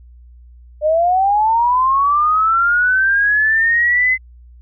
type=linear sweep; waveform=sine; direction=up; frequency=594 to 2053 Hz; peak=-11 dBFS; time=0.81-4.18 s; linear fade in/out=50 ms; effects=added 60 Hz sine -39 dBFS peak until 4.61 s